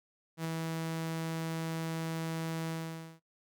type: tone with ADSR envelope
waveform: sawtooth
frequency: 162.8 Hz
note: E3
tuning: 21 cents flat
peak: -28 dBFS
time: 0.37-3.2 s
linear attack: 77 ms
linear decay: 8 ms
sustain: -2 dB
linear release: 510 ms
effects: noise-tail reverb RT60 0.1 s tail -18 dB re dry